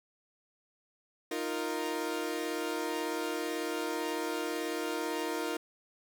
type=chord; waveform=sawtooth; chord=Eb suspended second; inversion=none; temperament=equal; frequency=311.1 / 349.2 / 466.2 Hz; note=Eb4 / F4 / Bb4; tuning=0 / 0 / 0 cents; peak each=-33 dBFS; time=1.31-5.57 s; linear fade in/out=5 ms; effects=none